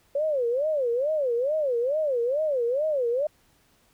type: tone with vibrato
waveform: sine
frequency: 542 Hz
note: C#5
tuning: 39 cents flat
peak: -22 dBFS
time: 0.15-3.27 s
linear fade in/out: 5 ms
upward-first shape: sine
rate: 2.3 Hz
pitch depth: 260 cents each way
effects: pink hiss -63 dBFS RMS until 3.93 s